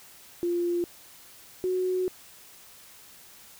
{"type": "tone pair in turn", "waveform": "sine", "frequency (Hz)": [347.6, 368.3], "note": ["F4", "F#4"], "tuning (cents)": [-8, -8], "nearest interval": "minor second", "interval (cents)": 100, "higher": "second", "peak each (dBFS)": -24, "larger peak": "neither", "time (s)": [[0.43, 0.84], [1.64, 2.08]], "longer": "second", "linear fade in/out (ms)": 0, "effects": ["white hiss -51 dBFS RMS until 3.59 s"]}